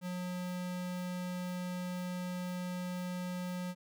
square tone, 180.2 Hz, F#3, 45 cents flat, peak -37 dBFS, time 0.01-3.75 s, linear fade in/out 50 ms, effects none

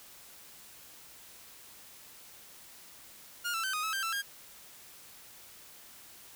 sawtooth tone with pitch steps, 1421 / 1334 / 1540 / 1243 / 1296 / 1577 / 1334 / 1617 Hz, F6 / E6 / G6 / D#6 / E6 / G6 / E6 / G#6, +30 / +20 / -31 / -2 / -30 / +10 / +20 / -47 cents, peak -28 dBFS, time 3.44-4.224 s, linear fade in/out 20 ms, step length 98 ms, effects white hiss -53 dBFS RMS until 6.35 s

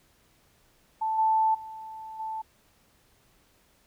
sine tone with level steps, 880 Hz, A5, in tune, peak -25 / -20 / -38 / -31 dBFS, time 1.01-2.42 s, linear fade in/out 10 ms, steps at 1.18 / 1.54 / 2.19 s, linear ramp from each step 10 ms, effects pink hiss -64 dBFS RMS until 3.86 s

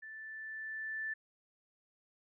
sine tone with level ramp, 1760 Hz, A6, in tune, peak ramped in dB -46 to -35 dBFS, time 0.02-1.14 s, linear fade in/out 10 ms, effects none

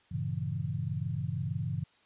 sine chord, G diminished seventh, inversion none, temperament equal, 98 / 116.54 / 138.59 / 164.81 Hz, G2 / Bb2 / Db3 / Fb3, 0 / 0 / 0 / 0 cents, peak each -37 / -37 / -35 / -37 dBFS, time 0.11-1.84 s, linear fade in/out 10 ms, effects white hiss -65 dBFS RMS until 2.05 s + resampled to 8000 Hz

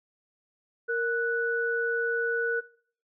sine tone pair together, 464.7 / 1480 Hz, A#4 / F#6, -5 / 0 cents, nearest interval octave + minor sixth, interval 2005 cents, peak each -28 dBFS, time 0.88-2.61 s, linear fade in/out 20 ms, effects noise-tail reverb RT60 0.5 s tail -19 dB re dry

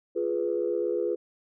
sine chord, F diminished, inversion none, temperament equal with one note detuned, 349.2 / 417.5 / 493.9 Hz, F4 / Ab4 / Cb5, 0 / +9 / 0 cents, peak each -29 dBFS, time 0.15-1.16 s, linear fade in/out 20 ms, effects tanh soft clip ceiling -15 dBFS

